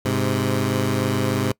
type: tone pair together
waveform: 15% pulse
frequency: 103.1 / 129.88 Hz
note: G#2 / C3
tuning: -12 / -12 cents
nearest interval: major third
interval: 400 cents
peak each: -16 / -16 dBFS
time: 0.05-1.52 s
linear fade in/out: 5 ms
effects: noise-tail reverb RT60 0.1 s tail -24 dB re dry